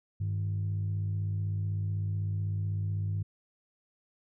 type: tone pair together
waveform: sine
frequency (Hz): 100 / 155.96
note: G2 / D#3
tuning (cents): +35 / +4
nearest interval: minor sixth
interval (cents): 769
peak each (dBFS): -28 / -37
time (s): 0.2-3.23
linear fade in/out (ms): 10
effects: tanh soft clip ceiling -24 dBFS